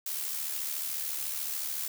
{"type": "noise with amplitude modulation", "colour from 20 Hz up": "blue", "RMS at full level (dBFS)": -32, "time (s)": [0.06, 1.88], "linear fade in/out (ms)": 5, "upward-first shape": "sine", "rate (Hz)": 73.9, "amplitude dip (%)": 50, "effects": []}